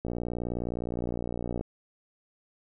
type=click train; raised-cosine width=2 ms; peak=-19 dBFS; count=94; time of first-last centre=0.05-1.61 s; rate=59.6 Hz; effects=none